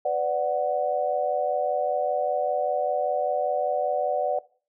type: chord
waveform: sine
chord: B minor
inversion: none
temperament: equal with one note detuned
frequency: 502.2 / 587.3 / 740 Hz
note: B4 / D5 / F#5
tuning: +29 / 0 / 0 cents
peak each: -29 / -25 / -26 dBFS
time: 0.05-4.39 s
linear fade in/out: 5 ms
effects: noise-tail reverb RT60 0.4 s tail -20 dB re dry